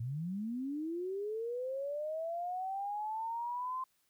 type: linear sweep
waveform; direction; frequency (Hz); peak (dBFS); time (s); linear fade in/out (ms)
sine; up; 110 to 1046; -35; 0-3.84; 5
effects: white hiss -75 dBFS RMS until 4.09 s